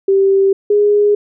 sine tone pair in turn, 390 / 413.2 Hz, G4 / G#4, -9 / -9 cents, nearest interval minor second, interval 100 cents, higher second, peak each -8 dBFS, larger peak neither, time 0.08-0.53 / 0.7-1.15 s, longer neither, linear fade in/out 5 ms, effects none

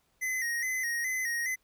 square tone with vibrato, 1952 Hz, B6, 21 cents flat, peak -30 dBFS, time 0.21-1.56 s, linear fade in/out 20 ms, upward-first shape square, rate 2.4 Hz, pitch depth 70 cents each way, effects pink hiss -72 dBFS RMS until 1.63 s

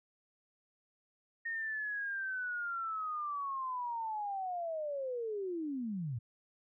sine linear sweep, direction down, 1851 to 107.6 Hz, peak -35 dBFS, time 1.45-6.19 s, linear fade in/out 10 ms, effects none

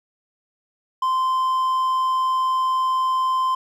triangle tone, 1038 Hz, C6, 14 cents flat, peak -16 dBFS, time 1.02-3.55 s, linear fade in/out 5 ms, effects none

